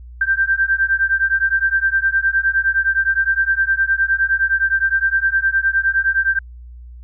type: beating tone pair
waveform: sine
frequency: 1568 / 1577.7 Hz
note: G6 / G6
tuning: 0 / +11 cents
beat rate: 9.7 Hz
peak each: -17 dBFS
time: 0.21-6.39 s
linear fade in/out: 5 ms
effects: added 60 Hz sine -34 dBFS peak until 7.03 s